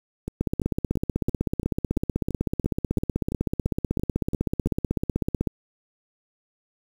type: two click trains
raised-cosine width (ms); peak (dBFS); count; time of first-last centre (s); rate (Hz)
3; -16 / -10; 14 / 82; 0.28-4.672 / 0.41-5.473; 2.96 / 16
effects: 7-bit